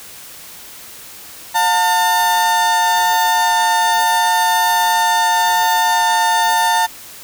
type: tone pair together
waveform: 35% pulse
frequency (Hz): 714 / 899.6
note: F5 / A5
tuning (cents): +38 / +38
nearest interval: major third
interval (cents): 400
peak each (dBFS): -19 / -11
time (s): 1.54-6.87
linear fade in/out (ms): 20
effects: white hiss -36 dBFS RMS until 7.23 s